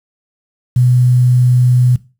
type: tone with quantisation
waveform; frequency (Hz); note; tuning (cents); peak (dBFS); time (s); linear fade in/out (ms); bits
sine; 124.5; B2; +14; -7; 0.76-1.96; 5; 6
effects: noise-tail reverb RT60 0.3 s tail -18 dB re dry